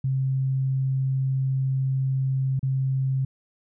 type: tone with dropouts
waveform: sine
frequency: 133.1 Hz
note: C3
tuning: 30 cents sharp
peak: -21 dBFS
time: 0.04-3.25 s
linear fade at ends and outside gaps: 5 ms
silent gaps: 2.594-2.629 s
effects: none